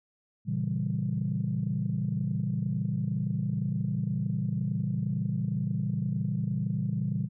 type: chord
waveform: sine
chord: A# diminished seventh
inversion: none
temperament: equal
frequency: 116.54 / 138.59 / 164.81 / 196 Hz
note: A#2 / C#3 / E3 / G3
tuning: 0 / 0 / 0 / 0 cents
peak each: -32 dBFS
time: 0.45-7.29 s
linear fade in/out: 50 ms
effects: tanh soft clip ceiling -18 dBFS